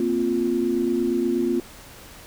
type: chord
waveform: sine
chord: Bb suspended second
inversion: none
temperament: equal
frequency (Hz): 233.1 / 261.6 / 349.2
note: Bb3 / C4 / F4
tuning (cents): 0 / 0 / 0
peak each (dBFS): -26 / -25 / -22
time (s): 0-1.6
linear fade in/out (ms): 2
effects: pink hiss -44 dBFS RMS until 2.26 s